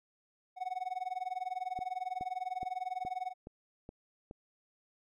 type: tone with tremolo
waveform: triangle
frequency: 740 Hz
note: F#5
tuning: in tune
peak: -30 dBFS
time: 0.56-3.34 s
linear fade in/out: 50 ms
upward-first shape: sine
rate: 20 Hz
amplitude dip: 95%
type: click train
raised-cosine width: 2 ms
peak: -32 dBFS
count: 7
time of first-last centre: 1.79-4.311 s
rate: 2.38 Hz
effects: none